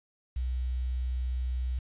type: tone with quantisation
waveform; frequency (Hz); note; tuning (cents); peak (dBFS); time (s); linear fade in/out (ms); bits
sine; 62.6; B1; +24; -28; 0.36-1.79; 5; 9
effects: resampled to 8000 Hz